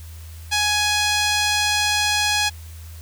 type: tone with band-pass filter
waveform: sawtooth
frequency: 835 Hz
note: G#5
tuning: 9 cents sharp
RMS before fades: -20 dBFS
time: 0.51-2.5 s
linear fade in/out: 20 ms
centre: 4400 Hz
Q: 0.79
effects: added 81 Hz sine -35 dBFS peak until 3.01 s + white hiss -47 dBFS RMS until 3.01 s